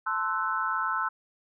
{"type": "chord", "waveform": "sine", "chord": "F# half-diminished seventh", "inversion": "first", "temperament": "equal with one note detuned", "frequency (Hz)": [880, 1046.5, 1318.5, 1496.3], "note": ["A5", "C6", "E6", "F#6"], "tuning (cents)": [0, 0, 0, 19], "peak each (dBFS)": [-35, -32, -29, -32], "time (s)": [0.06, 1.09], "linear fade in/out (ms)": 10, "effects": []}